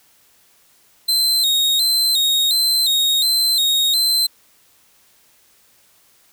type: tone with vibrato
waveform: 40% pulse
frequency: 3914 Hz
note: B7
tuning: 16 cents flat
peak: -13 dBFS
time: 1.08-4.27 s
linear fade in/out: 10 ms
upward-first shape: square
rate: 1.4 Hz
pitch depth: 75 cents each way
effects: white hiss -55 dBFS RMS until 6.32 s